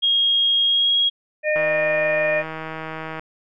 sine tone with pitch glide, 3263 to 3293 Hz, G#7 to G#7, -31 to -15 cents, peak -15 dBFS, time 0.02-1.1 s, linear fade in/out 20 ms, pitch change +16 cents, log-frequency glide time 0.65-0.93 s
harmonic tone, 610 Hz, D#5, 34 cents flat, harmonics 1 / 3 / 4, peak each -19 / -24 / -25 dBFS, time 1.43-2.44 s, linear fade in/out 50 ms
click train, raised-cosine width 0.5 ms, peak -16 dBFS, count 261, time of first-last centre 1.56-3.195 s, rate 159 Hz
effects none

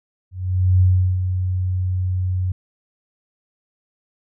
sine tone with ADSR envelope, 92 Hz, F#2, 9 cents flat, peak -10 dBFS, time 0.31-2.52 s, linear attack 500 ms, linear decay 370 ms, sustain -8 dB, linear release 4 ms, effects none

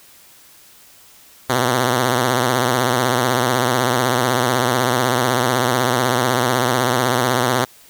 5% pulse tone with vibrato, 124.6 Hz, B2, 16 cents sharp, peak -4 dBFS, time 1.49-7.65 s, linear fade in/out 10 ms, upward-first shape triangle, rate 16 Hz, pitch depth 120 cents each way, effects white hiss -47 dBFS RMS until 7.89 s

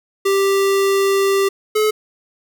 square tone pair in turn, 392.6 / 428.8 Hz, G4 / A4, +3 / -45 cents, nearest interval major second, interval 152 cents, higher second, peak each -14 dBFS, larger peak neither, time 0.25-1.49 / 1.75-1.91 s, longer first, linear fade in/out 10 ms, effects none

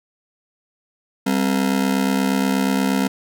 40% pulse ring-modulated tone, 230 Hz, A#3, 23 cents flat, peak -13 dBFS, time 1.26-3.08 s, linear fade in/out 10 ms, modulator 34.2 Hz, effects none

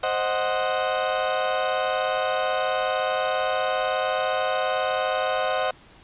30% pulse chord, C diminished, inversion none, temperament equal, 523.3 / 622.3 / 740 Hz, C5 / Eb5 / Gb5, 0 / 0 / 0 cents, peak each -24 dBFS, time 0.03-5.71 s, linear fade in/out 5 ms, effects pink hiss -51 dBFS RMS until 6.03 s + resampled to 8000 Hz

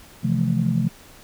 sine chord, F major seventh, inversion second, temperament just, 130.96 / 163.7 / 174.61 / 218.3 Hz, C3 / E3 / F3 / A3, +2 / -12 / 0 / -13 cents, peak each -23 / -24 / -23 / -23 dBFS, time 0.23-0.89 s, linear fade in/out 20 ms, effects tanh soft clip ceiling -8 dBFS + pink hiss -47 dBFS RMS until 1.23 s

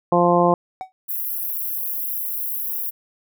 harmonic tone, 174.61 Hz, F3, in tune, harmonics 1 / 2 / 3 / 4 / 5 / 6, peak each -21 / -20 / -19 / -20 / -22 / -21 dBFS, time 0.12-0.54 s, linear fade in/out 2 ms
triangle tone with exponential decay, 753 Hz, F#5, 30 cents sharp, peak -21 dBFS, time 0.81-0.92 s, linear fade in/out 0 ms, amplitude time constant 22 ms
white high-pass noise, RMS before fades -26 dBFS, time 1.08-2.91 s, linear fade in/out 20 ms, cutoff 11000 Hz, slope 96 dB/octave
effects none

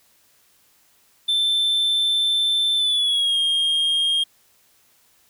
triangle tone with pitch glide, 3544 to 3231 Hz, A7 to G#7, +12 to -48 cents, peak -16 dBFS, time 1.28-4.24 s, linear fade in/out 10 ms, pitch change -160 cents, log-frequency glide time 2.76-3.38 s, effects white hiss -59 dBFS RMS until 5.29 s

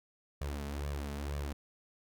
sawtooth tone with flanger, 71.7 Hz, D2, 41 cents flat, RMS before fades -38 dBFS, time 0.41-1.53 s, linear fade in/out 5 ms, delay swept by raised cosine 1.7 to 4.7 ms, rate 2.1 Hz, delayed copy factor +0.7, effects none

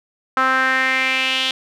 sawtooth tone with band-pass filter sweep, 261.6 Hz, C4, in tune, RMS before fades -18 dBFS, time 0.37-1.51 s, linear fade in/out 2 ms, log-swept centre 1300 to 3300 Hz, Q 4, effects none

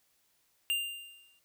square tone with exponential decay, 2794 Hz, F7, in tune, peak -27 dBFS, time 0.7-1.39 s, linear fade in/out 0 ms, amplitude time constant 150 ms, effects white hiss -72 dBFS RMS until 1.44 s

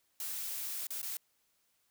blue noise with dropouts, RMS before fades -39 dBFS, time 0.2-1.17 s, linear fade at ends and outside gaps 1 ms, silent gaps 0.869-0.905 / 1.017-1.029 s, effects white hiss -75 dBFS RMS until 1.9 s

